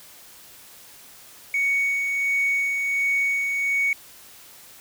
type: tone with tremolo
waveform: triangle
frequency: 2231 Hz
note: C#7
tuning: 11 cents sharp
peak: -16 dBFS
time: 1.54-3.93 s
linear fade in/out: 2 ms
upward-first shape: sine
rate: 1.4 Hz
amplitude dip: 40%
effects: tanh soft clip ceiling -15 dBFS + white hiss -47 dBFS RMS until 4.8 s